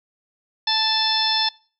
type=harmonic tone with a mistuned harmonic; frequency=880 Hz; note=A5; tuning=in tune; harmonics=1 / 2 / 3 / 4 / 5 / 6; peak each=-25 / -29 / -33 / -22 / -26 / -23 dBFS; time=0.67-1.49 s; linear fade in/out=5 ms; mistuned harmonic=5; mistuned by=-63 cents; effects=noise-tail reverb RT60 0.4 s tail -24 dB re dry